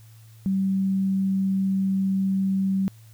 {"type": "tone", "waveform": "sine", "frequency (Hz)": 192.5, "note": "G3", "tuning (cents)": -31, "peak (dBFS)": -20, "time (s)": [0.46, 2.88], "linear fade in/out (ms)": 0, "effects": ["added 111 Hz sine -46 dBFS peak until 3.13 s", "white hiss -58 dBFS RMS until 3.13 s"]}